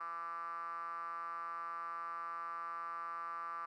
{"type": "tone with band-pass filter", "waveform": "5% pulse", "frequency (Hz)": 168.2, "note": "E3", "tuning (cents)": 35, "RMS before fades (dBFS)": -43, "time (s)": [0, 3.66], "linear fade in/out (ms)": 10, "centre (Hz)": 1200, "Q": 9.7, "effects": []}